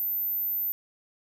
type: tone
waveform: sine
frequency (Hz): 14190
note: A9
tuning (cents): +13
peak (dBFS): -26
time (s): 0-0.72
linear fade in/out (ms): 0
effects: none